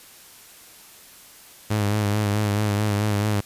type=tone with vibrato; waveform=sawtooth; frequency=104.2 Hz; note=G#2; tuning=6 cents sharp; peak=-16 dBFS; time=1.7-3.41 s; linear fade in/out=10 ms; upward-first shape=sine; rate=4.6 Hz; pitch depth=47 cents each way; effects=white hiss -47 dBFS RMS until 3.45 s + resampled to 32000 Hz